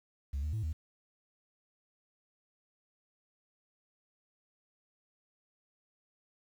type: tone with pitch steps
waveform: sine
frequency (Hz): 69.2 / 75.8 / 109.3 / 78.5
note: C#2 / D#2 / A2 / D#2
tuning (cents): -2 / -45 / -11 / +16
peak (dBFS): -30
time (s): 0.33-0.73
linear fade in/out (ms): 10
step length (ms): 100
effects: tanh soft clip ceiling -30 dBFS + 10-bit